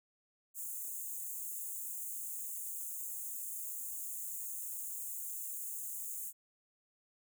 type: high-pass noise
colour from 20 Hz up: white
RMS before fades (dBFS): -42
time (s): 0.54-6.33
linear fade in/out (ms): 50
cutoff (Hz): 6600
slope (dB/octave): 96
effects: none